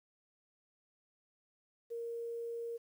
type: tone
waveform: sine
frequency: 466.2 Hz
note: A#4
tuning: in tune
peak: -38 dBFS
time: 1.9-2.78 s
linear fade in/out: 20 ms
effects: 11-bit

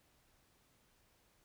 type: silence
effects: pink hiss -72 dBFS RMS until 1.44 s

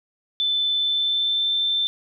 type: tone with pitch glide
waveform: sine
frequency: 3521 to 3554 Hz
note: A7 to A7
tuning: 0 to +17 cents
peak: -19 dBFS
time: 0.4-1.87 s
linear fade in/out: 0 ms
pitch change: +17 cents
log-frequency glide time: 0.76-1.53 s
effects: none

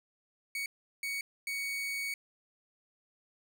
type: tone bursts at uneven times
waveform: 40% pulse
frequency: 2236 Hz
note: C#7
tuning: 14 cents sharp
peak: -33 dBFS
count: 3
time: 0.55-0.66 / 1.03-1.21 / 1.47-2.14 s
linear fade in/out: 2 ms
effects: none

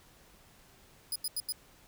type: tone bursts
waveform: 15% pulse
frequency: 4978 Hz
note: D#8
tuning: in tune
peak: -25 dBFS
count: 4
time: 1.12-1.523 s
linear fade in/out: 2 ms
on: 37 ms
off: 85 ms
effects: pink hiss -60 dBFS RMS until 1.87 s

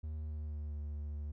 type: tone with pitch glide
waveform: triangle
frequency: 77.2 to 73.84 Hz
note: D#2 to D2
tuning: -13 to +10 cents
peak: -36 dBFS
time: 0.03-1.32 s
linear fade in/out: 10 ms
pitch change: -77 cents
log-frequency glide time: 0.17-0.77 s
effects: none

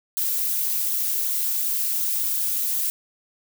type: noise with flanger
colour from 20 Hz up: violet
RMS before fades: -24 dBFS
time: 0.17-2.9 s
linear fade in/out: 0 ms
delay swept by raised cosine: 0.38 to 3.88 ms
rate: 2.7 Hz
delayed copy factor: -0.5
effects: none

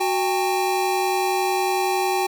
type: tone cluster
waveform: square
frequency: 370.3 / 798 / 889 Hz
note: F#4 / G5 / A5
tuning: +1 / +31 / +18 cents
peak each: -24 / -23 / -30 dBFS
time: 0-2.27 s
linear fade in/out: 10 ms
effects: none

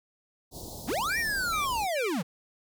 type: band-stop noise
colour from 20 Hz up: pink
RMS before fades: -41 dBFS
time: 0.51-1.88 s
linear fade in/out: 50 ms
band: 900 to 3900 Hz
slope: 48 dB/octave
type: linear two-way sweep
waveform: square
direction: up then down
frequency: 140 to 1900 to 140 Hz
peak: -28 dBFS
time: 0.87-2.23 s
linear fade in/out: 20 ms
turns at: 1.18 s
type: tone bursts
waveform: sine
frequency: 2349 Hz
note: D7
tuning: in tune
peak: -32 dBFS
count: 3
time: 1.09-2.09 s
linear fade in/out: 20 ms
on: 140 ms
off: 290 ms
effects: none

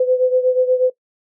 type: beating tone pair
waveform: sine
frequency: 506 / 514.3 Hz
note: B4 / C5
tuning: +42 / -30 cents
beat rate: 8.3 Hz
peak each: -14 / -19 dBFS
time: 0-0.9 s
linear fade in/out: 5 ms
effects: noise-tail reverb RT60 0.1 s tail -18 dB re dry

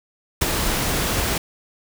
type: noise with ADSR envelope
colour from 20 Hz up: pink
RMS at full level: -17 dBFS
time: 0.41-1.38 s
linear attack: 10 ms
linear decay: 20 ms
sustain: -5 dB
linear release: 4 ms
effects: none

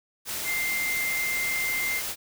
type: tone in noise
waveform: sine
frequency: 2094 Hz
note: C7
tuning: 1 cent sharp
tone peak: -26 dBFS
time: 0.44-2.02 s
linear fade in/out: 50 ms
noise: white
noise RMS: -32 dBFS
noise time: 0.25-2.16 s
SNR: +3 dB
effects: none

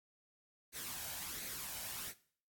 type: noise with flanger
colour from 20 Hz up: white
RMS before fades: -44 dBFS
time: 0.72-2.14 s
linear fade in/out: 50 ms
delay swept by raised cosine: 0.48 to 1.32 ms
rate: 1.4 Hz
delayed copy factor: +0.5
effects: noise-tail reverb RT60 0.5 s tail -18 dB re dry + AAC 64 kbps

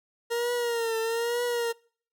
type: tone with vibrato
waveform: 40% pulse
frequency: 466.2 Hz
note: A#4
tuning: in tune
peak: -25 dBFS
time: 0.3-1.73 s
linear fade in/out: 20 ms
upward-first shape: triangle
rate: 1.1 Hz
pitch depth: 74 cents each way
effects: noise-tail reverb RT60 0.5 s tail -26 dB re dry

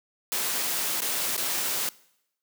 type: noise with dropouts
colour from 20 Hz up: white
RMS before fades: -28 dBFS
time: 0.32-1.89 s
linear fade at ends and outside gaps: 0 ms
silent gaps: 1.005-1.019 / 1.365-1.378 s
effects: noise-tail reverb RT60 0.8 s tail -22 dB re dry + high-pass 200 Hz 12 dB/octave

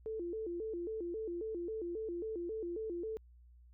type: tone with vibrato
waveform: sine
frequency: 390 Hz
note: G4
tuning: 9 cents flat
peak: -37 dBFS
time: 0.06-3.17 s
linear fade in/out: 0 ms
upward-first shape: square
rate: 3.7 Hz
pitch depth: 210 cents each way
effects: added 60 Hz sine -57 dBFS peak until 3.73 s

